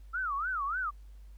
sine tone with vibrato, 1300 Hz, E6, 24 cents flat, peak -30 dBFS, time 0.13-0.91 s, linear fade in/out 20 ms, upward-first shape sine, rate 3.4 Hz, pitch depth 290 cents each way, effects added 50 Hz sine -47 dBFS peak until 1.37 s + pink hiss -70 dBFS RMS until 1.37 s

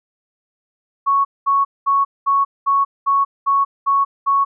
sine tone bursts, 1108.7 Hz, C#6, in tune, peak -12 dBFS, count 9, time 1.06-4.45 s, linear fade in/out 20 ms, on 190 ms, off 210 ms, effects none

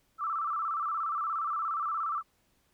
sine tone with vibrato, 1244.5 Hz, D#6, in tune, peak -29 dBFS, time 0.18-2.23 s, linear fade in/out 50 ms, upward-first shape square, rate 17 Hz, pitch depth 100 cents each way, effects pink hiss -71 dBFS RMS until 2.73 s

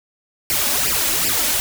white noise with flanger, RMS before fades -19 dBFS, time 0.5-1.6 s, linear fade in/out 0 ms, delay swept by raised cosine 0.39 to 3.59 ms, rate 2.6 Hz, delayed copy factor +0.85, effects none

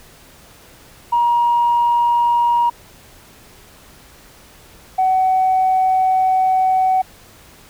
sine tone pair in turn, 950 / 752 Hz, A#5 / F#5, +33 / +28 cents, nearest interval major third, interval 405 cents, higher first, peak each -11 dBFS, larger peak neither, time 1.12-2.7 / 4.98-7.02 s, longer second, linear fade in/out 10 ms, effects tanh soft clip ceiling -8 dBFS + pink hiss -45 dBFS RMS until 7.69 s

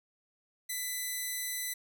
5% pulse tone with vibrato, 2000 Hz, B6, 21 cents sharp, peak -24 dBFS, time 0.69-1.74 s, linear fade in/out 10 ms, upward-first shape sine, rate 20 Hz, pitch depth 12 cents each way, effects none

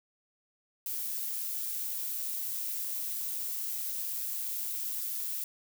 violet noise with amplitude modulation, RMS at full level -34 dBFS, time 0.86-5.44 s, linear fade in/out 2 ms, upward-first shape sine, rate 117 Hz, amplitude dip 25%, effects none

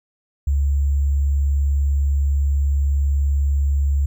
sine tone with sample-and-hold, 70.3 Hz, C#2, 25 cents sharp, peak -15 dBFS, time 0.47-4.06 s, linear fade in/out 5 ms, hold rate 7350 Hz, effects none

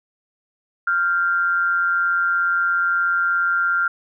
sine tone pair together, 1391.1 / 1568 Hz, F6 / G6, -7 / 0 cents, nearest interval major second, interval 207 cents, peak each -17 / -25 dBFS, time 0.87-3.88 s, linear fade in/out 5 ms, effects none

